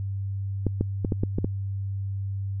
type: clicks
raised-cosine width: 3 ms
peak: -11 dBFS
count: 7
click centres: 0.667 / 0.81 / 1.048 / 1.122 / 1.235 / 1.385 / 1.445 s
effects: added 98 Hz sine -27 dBFS peak until 2.6 s